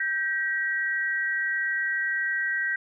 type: tone pair together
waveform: sine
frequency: 1568 / 1909.5 Hz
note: G6 / A#6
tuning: 0 / +41 cents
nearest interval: minor third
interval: 341 cents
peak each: -27 dBFS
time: 0-2.76 s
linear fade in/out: 5 ms
effects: none